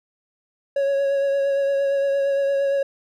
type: tone with vibrato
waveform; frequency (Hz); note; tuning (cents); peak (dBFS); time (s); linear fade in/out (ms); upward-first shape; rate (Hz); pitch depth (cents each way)
triangle; 554.4; C#5; 0; -16; 0.76-2.83; 5; triangle; 8.7; 22
effects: none